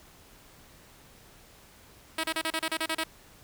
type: tone bursts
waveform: 5% pulse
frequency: 321.3 Hz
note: E4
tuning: 44 cents flat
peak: -16 dBFS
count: 10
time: 2.18-3.038 s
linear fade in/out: 5 ms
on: 57 ms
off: 32 ms
effects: pink hiss -55 dBFS RMS until 3.43 s